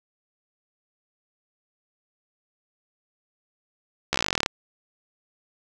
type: slowing click train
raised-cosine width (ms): 0.2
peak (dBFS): -4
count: 17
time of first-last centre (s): 4.13-4.461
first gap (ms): 14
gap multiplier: 1.05
effects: none